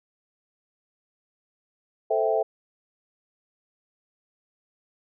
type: chord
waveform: sine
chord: A minor seventh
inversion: none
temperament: equal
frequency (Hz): 440 / 523.3 / 659.3 / 784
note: A4 / C5 / E5 / G5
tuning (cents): 0 / 0 / 0 / 0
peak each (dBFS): -25 / -28 / -24 / -29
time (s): 2.1-2.43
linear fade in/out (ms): 10
effects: none

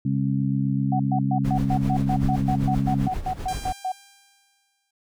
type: harmonic tone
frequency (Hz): 67.8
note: C#2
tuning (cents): -38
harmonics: 2 / 3 / 4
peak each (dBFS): -23 / -25 / -27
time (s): 0.05-3.08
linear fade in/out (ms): 5
type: tone bursts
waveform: sine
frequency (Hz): 747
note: F#5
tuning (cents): +16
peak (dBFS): -23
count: 16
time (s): 0.92-3.92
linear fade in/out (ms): 5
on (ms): 75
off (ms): 120
type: noise with tremolo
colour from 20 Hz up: brown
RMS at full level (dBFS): -28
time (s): 1.44-3.73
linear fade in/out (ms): 10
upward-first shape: sine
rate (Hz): 7.7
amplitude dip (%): 70
type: tone with exponential decay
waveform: 5% pulse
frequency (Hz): 796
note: G5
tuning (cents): +26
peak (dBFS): -22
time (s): 3.48-4.91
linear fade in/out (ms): 5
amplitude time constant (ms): 310
effects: none

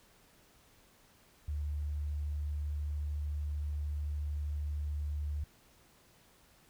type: tone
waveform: sine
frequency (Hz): 73.9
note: D2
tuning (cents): +11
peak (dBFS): -33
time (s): 1.48-5.44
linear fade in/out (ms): 5
effects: pink hiss -64 dBFS RMS until 6.69 s

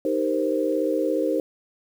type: chord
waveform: sine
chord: C minor seventh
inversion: first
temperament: equal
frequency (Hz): 311.1 / 392 / 466.2 / 523.3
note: Eb4 / G4 / Bb4 / C5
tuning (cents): 0 / 0 / 0 / 0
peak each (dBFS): -25 / -28 / -27 / -25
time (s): 0.05-1.4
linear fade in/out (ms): 2
effects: 8-bit

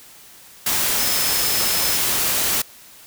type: tone in noise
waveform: sine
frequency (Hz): 5200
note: E8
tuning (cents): -24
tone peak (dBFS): -26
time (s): 0.99-1.97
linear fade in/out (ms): 5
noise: white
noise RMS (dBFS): -20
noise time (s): 0.66-2.62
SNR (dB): -9
effects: white hiss -45 dBFS RMS until 3.06 s

